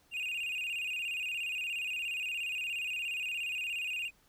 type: tone with vibrato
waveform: triangle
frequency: 2637 Hz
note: E7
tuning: in tune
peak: -32 dBFS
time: 0.11-4.11 s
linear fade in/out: 50 ms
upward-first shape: square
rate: 17 Hz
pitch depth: 91 cents each way
effects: pink hiss -67 dBFS RMS until 4.28 s